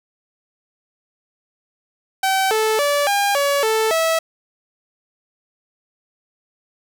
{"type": "tone with pitch steps", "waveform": "sawtooth", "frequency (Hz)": [768, 437.1, 577, 806, 566, 440.7, 651], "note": ["G5", "A4", "D5", "G5", "C#5", "A4", "E5"], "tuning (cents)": [-36, -11, -31, 48, 36, 3, -22], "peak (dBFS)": -12, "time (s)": [2.23, 4.19], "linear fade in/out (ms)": 5, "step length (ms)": 280, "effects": []}